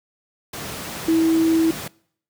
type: tone in noise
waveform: sine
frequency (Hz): 325.4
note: E4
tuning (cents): -22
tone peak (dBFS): -14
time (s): 1.08-1.71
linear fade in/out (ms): 5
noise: pink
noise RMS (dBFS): -31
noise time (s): 0.53-1.88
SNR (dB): +14
effects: noise-tail reverb RT60 0.6 s tail -23 dB re dry + high-pass 100 Hz 12 dB/octave